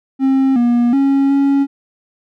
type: tone with pitch steps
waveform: triangle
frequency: 267.3 / 239.4 / 274.8 / 277.7 Hz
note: C4 / A#3 / C#4 / C#4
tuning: +37 / +46 / -15 / +3 cents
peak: -8 dBFS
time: 0.19-1.67 s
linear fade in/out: 50 ms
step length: 370 ms
effects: none